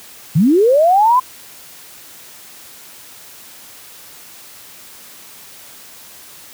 sine linear sweep, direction up, 133.3 to 1036 Hz, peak -8 dBFS, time 0.35-1.2 s, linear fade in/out 10 ms, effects white hiss -39 dBFS RMS until 6.53 s + high-pass 80 Hz 12 dB/octave

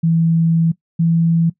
sine tone pair in turn, 164.81 / 166.15 Hz, E3 / E3, 0 / +14 cents, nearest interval unison, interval 14 cents, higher second, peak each -11 dBFS, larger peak neither, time 0.03-0.72 / 0.99-1.5 s, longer first, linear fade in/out 10 ms, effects noise-tail reverb RT60 0.1 s tail -19 dB re dry

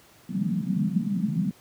white band-pass noise, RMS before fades -26 dBFS, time 0.29-1.51 s, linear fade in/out 2 ms, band 160 to 210 Hz, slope 48 dB/octave, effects pink hiss -55 dBFS RMS until 1.6 s + high-pass 80 Hz 12 dB/octave

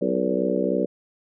harmonic tone with a mistuned harmonic, 63.4 Hz, B1, 46 cents sharp, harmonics 3 / 4 / 5 / 6 / 7 / 8 / 9, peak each -28 / -28 / -28 / -28 / -28 / -28 / -28 dBFS, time 0.01-0.86 s, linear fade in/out 10 ms, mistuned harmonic 8, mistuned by -50 cents, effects none

